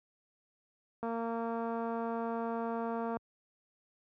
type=click train; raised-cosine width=1 ms; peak=-24 dBFS; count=493; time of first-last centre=1.03-3.169 s; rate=230 Hz; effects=high-pass 80 Hz 12 dB/octave